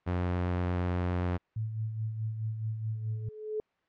sawtooth tone, 89.2 Hz, F2, 37 cents sharp, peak -24 dBFS, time 0.06-1.38 s, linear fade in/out 20 ms
sine tone with tremolo, 110 Hz, A2, in tune, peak -29 dBFS, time 1.56-3.29 s, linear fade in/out 5 ms, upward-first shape sine, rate 4.7 Hz, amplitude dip 50%
sine tone with exponential growth, 429.5 Hz, A4, 42 cents flat, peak -28 dBFS, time 2.95-3.6 s, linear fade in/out 1 ms, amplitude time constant 140 ms
effects white hiss -73 dBFS RMS until 3.88 s + low-pass 2000 Hz 12 dB/octave

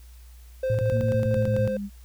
triangle tone with tremolo, 522 Hz, C5, 4 cents flat, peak -21 dBFS, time 0.63-1.77 s, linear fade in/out 5 ms, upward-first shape square, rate 4.4 Hz, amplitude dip 25%
sine tone bursts, 111.2 Hz, A2, 19 cents sharp, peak -22 dBFS, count 9, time 0.7-1.676 s, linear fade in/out 0 ms, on 88 ms, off 23 ms
sine linear sweep, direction down, 233.1 to 199.2 Hz, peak -29 dBFS, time 0.91-1.9 s, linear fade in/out 50 ms
effects added 60 Hz sine -44 dBFS peak until 2.04 s + white hiss -58 dBFS RMS until 2.04 s

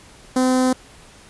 sawtooth tone with notch filter, 256.3 Hz, C4, 36 cents flat, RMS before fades -17 dBFS, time 0.36-0.73 s, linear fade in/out 5 ms, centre 2600 Hz, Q 0.74, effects pink hiss -46 dBFS RMS until 1.29 s + resampled to 24000 Hz

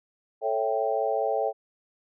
sine chord, A dominant seventh, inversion none, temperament equal, 440 / 554.4 / 659.3 / 784 Hz, A4 / C#5 / E5 / G5, 0 / 0 / 0 / 0 cents, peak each -29 dBFS, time 0.41-1.53 s, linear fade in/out 50 ms, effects none

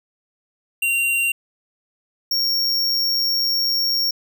square tone pair in turn, 2764 / 5528 Hz, F7 / F8, -19 / -19 cents, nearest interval octave, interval 1200 cents, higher second, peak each -18 / -18 dBFS, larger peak neither, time 0.82-1.32 / 2.31-4.11 s, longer second, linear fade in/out 5 ms, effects none

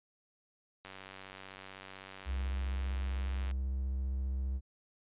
click train, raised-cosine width 0.3 ms, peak -31 dBFS, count 256, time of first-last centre 0.85-3.512 s, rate 95.8 Hz
triangle tone with vibrato, 65.9 Hz, C2, 13 cents sharp, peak -30 dBFS, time 2.25-4.61 s, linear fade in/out 50 ms, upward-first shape square, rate 15 Hz, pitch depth 18 cents each way
effects resampled to 8000 Hz

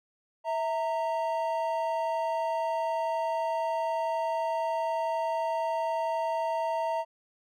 triangle tone pair together, 653 / 922 Hz, E5 / A#5, -17 / -19 cents, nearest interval tritone, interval 598 cents, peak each -28 dBFS, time 0.44-7.05 s, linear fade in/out 50 ms, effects none

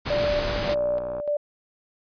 pink noise, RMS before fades -28 dBFS, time 0.05-0.75 s, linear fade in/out 20 ms
sine tone with tremolo, 587.3 Hz, D5, in tune, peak -21 dBFS, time 0.1-1.37 s, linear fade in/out 5 ms, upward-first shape square, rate 1.7 Hz, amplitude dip 55%
click train, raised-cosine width 1 ms, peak -22 dBFS, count 45, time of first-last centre 0.48-1.2 s, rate 61.1 Hz
effects resampled to 11025 Hz

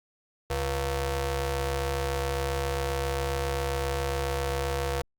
sawtooth ring-modulated tone, 207.8 Hz, G#3, 1 cent sharp, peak -20 dBFS, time 0.5-5.02 s, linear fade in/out 5 ms, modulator 278 Hz, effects Opus 48 kbps

